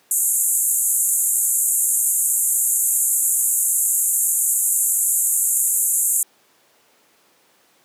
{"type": "band-pass noise", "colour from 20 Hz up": "pink", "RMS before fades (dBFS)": -19, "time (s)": [0.11, 6.23], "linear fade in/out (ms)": 2, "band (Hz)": [7000, 13000], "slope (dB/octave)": 96, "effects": ["pink hiss -57 dBFS RMS until 7.84 s", "high-pass 300 Hz 12 dB/octave"]}